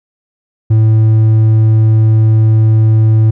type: tone with hard clipping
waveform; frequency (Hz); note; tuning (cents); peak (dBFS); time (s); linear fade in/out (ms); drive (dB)
sine; 110; A2; 0; -6; 0.7-3.31; 10; 3
effects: none